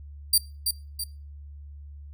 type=tone with echo; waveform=15% pulse; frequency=4699 Hz; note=D8; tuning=in tune; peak=-10 dBFS; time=0.33-0.38 s; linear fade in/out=5 ms; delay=330 ms; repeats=2; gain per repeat=-6 dB; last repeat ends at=1.04 s; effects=noise-tail reverb RT60 0.3 s tail -19 dB re dry + added 72 Hz sine -40 dBFS peak until 2.13 s